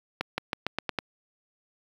accelerating click train, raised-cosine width 0.3 ms, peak -11 dBFS, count 7, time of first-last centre 0.21-0.987 s, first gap 170 ms, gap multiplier 0.89, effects high-pass 100 Hz 12 dB/octave + 8-bit

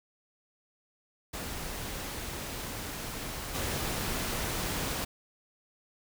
pink noise with level steps, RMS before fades -38 / -33 dBFS, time 1.33-5.05 s, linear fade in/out 10 ms, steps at 3.54 s, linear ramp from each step 10 ms, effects none

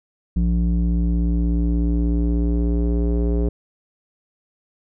square tone with low-pass filter sweep, 58.27 Hz, A#1, in tune, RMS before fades -19 dBFS, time 0.36-3.49 s, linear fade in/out 5 ms, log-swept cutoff 200 to 420 Hz, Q 2.5, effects none

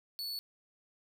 45% pulse tone, 4435 Hz, C#8, in tune, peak -36 dBFS, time 0.19-0.39 s, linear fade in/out 0 ms, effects none

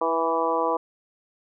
harmonic tone with a mistuned harmonic, 164.81 Hz, E3, in tune, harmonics 2 / 3 / 4 / 5 / 6 / 7, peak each -31 / -26 / -29 / -30 / -26 / -29 dBFS, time 0.01-0.77 s, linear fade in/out 5 ms, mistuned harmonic 3, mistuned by -17 cents, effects none

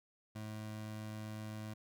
25% pulse tone, 107.8 Hz, A2, 35 cents flat, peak -39 dBFS, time 0.35-1.74 s, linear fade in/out 10 ms, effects none

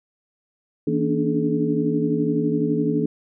sine tone cluster, 162.6 / 234.1 / 284.4 / 296.3 / 427.8 Hz, E3 / A#3 / C#4 / D4 / A4, -23 / +8 / +45 / +15 / -49 cents, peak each -25 dBFS, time 0.87-3.06 s, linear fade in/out 5 ms, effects none

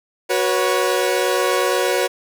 sawtooth chord, F# suspended fourth, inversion none, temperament equal with one note detuned, 370 / 486 / 554.4 Hz, F#4 / B4 / C#5, 0 / -28 / 0 cents, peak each -17 dBFS, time 0.29-2.08 s, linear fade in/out 20 ms, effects none

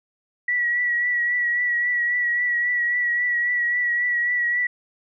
sine tone with vibrato, 1936 Hz, B6, 35 cents flat, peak -19 dBFS, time 0.48-4.67 s, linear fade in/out 5 ms, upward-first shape triangle, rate 3.7 Hz, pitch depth 34 cents each way, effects none

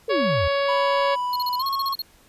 sine exponential sweep, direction down, 481.6 to 72.4 Hz, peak -23 dBFS, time 0.08-0.48 s, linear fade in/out 5 ms
harmonic tone, 559 Hz, C#5, 14 cents sharp, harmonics 1 / 2 / 3 / 4 / 5 / 6 / 7 / 8 / 9, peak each -21 / -27 / -31 / -33 / -35 / -37 / -38 / -39 / -40 dBFS, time 0.09-1.16 s, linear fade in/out 20 ms
triangle tone with pitch glide, 987.8 to 1096 Hz, B5 to C#6, 0 to -20 cents, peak -21 dBFS, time 0.68-1.94 s, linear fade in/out 10 ms, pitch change +180 cents, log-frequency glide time 1.58-1.64 s
square tone bursts, 4288 Hz, C8, 42 cents sharp, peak -26 dBFS, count 11, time 1.33-2.019 s, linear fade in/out 2 ms, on 29 ms, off 37 ms
effects pink hiss -55 dBFS RMS until 2.28 s + resampled to 32000 Hz

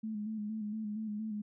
sine tone with vibrato, 214.1 Hz, A3, 47 cents flat, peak -35 dBFS, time 0.03-1.42 s, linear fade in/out 10 ms, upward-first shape square, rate 4.3 Hz, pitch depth 40 cents each way, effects none

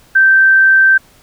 sine tone, 1559 Hz, G6, 10 cents flat, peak -5 dBFS, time 0.15-0.98 s, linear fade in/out 10 ms, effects pink hiss -47 dBFS RMS until 1.22 s

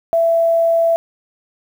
sine tone, 666 Hz, E5, 18 cents sharp, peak -11 dBFS, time 0.13-0.96 s, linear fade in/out 0 ms, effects 7-bit

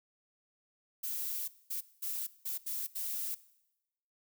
violet noise bursts at uneven times, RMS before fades -37 dBFS, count 6, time 1.03-1.48 / 1.7-1.81 / 2.02-2.27 / 2.45-2.58 / 2.66-2.87 / 2.95-3.35 s, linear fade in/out 10 ms, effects noise-tail reverb RT60 0.9 s tail -19 dB re dry

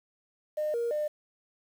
sine tone with pitch steps, 608 / 470.3 / 601 Hz, D#5 / A#4 / D5, -40 / +15 / +40 cents, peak -26 dBFS, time 0.57-1.08 s, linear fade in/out 10 ms, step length 170 ms, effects tanh soft clip ceiling -24 dBFS + 9-bit

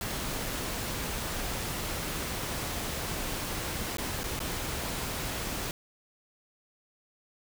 pink noise with dropouts, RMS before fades -34 dBFS, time 0.01-5.71 s, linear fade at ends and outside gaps 1 ms, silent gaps 3.97-3.983 / 4.234-4.24 / 4.392-4.402 s, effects none

